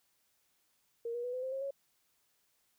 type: tone with pitch steps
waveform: sine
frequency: 466.2 / 479.6 / 493.4 / 507.5 / 522.1 / 537.1 / 552.5 Hz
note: A#4 / A#4 / B4 / B4 / C5 / C5 / C#5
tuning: 0 / +49 / -2 / +47 / -4 / +45 / -6 cents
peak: -35 dBFS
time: 1.05-1.708 s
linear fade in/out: 5 ms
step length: 94 ms
effects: white hiss -75 dBFS RMS until 2.78 s